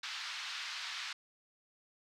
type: band-pass noise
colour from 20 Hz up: white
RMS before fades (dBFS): -42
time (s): 0.03-1.13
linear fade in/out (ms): 5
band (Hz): 1100 to 4700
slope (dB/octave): 24
effects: none